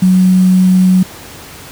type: tone with quantisation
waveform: sine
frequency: 185 Hz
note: F#3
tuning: in tune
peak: -5 dBFS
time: 0.02-1.03 s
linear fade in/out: 5 ms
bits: 5
effects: pink hiss -32 dBFS RMS until 1.71 s + high-pass 60 Hz 12 dB/octave